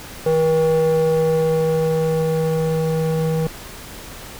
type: tone with band-pass filter sweep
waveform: square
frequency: 160 Hz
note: D#3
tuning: 49 cents sharp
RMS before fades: -18 dBFS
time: 0.26-3.47 s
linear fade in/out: 2 ms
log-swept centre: 500 to 330 Hz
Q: 3
effects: pink hiss -36 dBFS RMS until 4.39 s